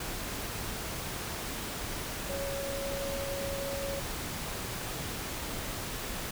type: tone in noise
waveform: sine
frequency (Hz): 554.4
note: C#5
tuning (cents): 0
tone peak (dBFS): -35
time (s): 2.29-4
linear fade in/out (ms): 5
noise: pink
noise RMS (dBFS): -37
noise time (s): 0-6.31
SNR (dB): -1
effects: none